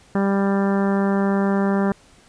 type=harmonic tone; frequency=197.3 Hz; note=G3; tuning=11 cents sharp; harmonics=1 / 2 / 3 / 4 / 5 / 6 / 7 / 8 / 9; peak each=-18 / -24 / -28 / -30 / -32 / -34 / -35 / -36 / -37 dBFS; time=0.15-1.92 s; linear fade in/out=2 ms; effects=pink hiss -52 dBFS RMS until 2.28 s + resampled to 22050 Hz